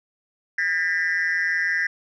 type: tone cluster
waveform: sine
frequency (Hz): 1614 / 1810 / 1976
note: G#6 / A6 / B6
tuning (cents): -50 / +48 / 0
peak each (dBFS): -23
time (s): 0.58-1.87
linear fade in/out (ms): 5
effects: tanh soft clip ceiling -16 dBFS